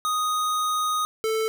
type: tone pair in turn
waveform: square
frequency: 1244.5 / 441.1 Hz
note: D#6 / A4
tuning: 0 / +4 cents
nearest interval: octave + tritone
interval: 1796 cents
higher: first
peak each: -23 dBFS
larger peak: neither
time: 0.05-1.05 / 1.24-1.48 s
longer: first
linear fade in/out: 0 ms
effects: none